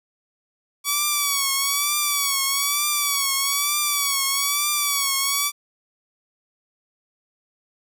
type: tone with vibrato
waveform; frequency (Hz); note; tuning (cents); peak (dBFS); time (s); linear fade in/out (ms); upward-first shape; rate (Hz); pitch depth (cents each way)
5% pulse; 1136; C#6; +42; -8; 0.84-5.52; 50; triangle; 1.1; 80
effects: none